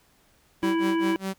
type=tone with tremolo; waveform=sawtooth; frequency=192 Hz; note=G3; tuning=36 cents flat; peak=-23 dBFS; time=0.62-1.34 s; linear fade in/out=20 ms; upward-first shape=sine; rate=4.9 Hz; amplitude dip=95%
type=harmonic tone; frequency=329.6 Hz; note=E4; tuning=in tune; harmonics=1 / 3 / 5 / 7 / 9; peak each=-22 / -32 / -36 / -39 / -41 dBFS; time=0.63-1.16 s; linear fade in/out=0 ms
effects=pink hiss -62 dBFS RMS until 1.38 s